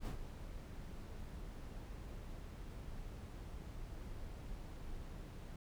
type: noise with ADSR envelope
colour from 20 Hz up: brown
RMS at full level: -39 dBFS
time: 0-5.56 s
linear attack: 64 ms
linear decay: 100 ms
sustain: -9 dB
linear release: 3 ms
effects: none